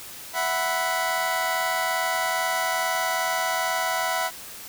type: chord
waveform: 25% pulse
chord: E suspended second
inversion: none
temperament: just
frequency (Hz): 659.3 / 741.7 / 988.9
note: E5 / F#5 / B5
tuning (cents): 0 / +4 / +2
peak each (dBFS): -25 / -24 / -24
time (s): 0.33-4.31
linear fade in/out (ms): 50
effects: white hiss -40 dBFS RMS until 4.68 s